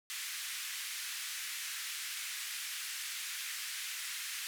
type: band-pass noise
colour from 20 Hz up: pink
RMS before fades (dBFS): -41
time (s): 0.1-4.47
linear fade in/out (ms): 0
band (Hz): 1700 to 14000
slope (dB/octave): 24
effects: none